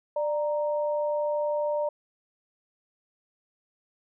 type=tone pair together; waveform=sine; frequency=593.3 / 932.3 Hz; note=D5 / A#5; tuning=+18 / 0 cents; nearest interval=minor sixth; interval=782 cents; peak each=-25 / -33 dBFS; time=0.16-1.89 s; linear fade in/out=5 ms; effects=none